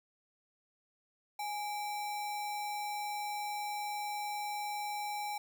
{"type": "tone with sample-and-hold", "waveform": "sine", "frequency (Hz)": 830.6, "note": "G#5", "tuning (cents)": 0, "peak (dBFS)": -35, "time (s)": [1.39, 5.38], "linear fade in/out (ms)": 5, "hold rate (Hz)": 3150, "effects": []}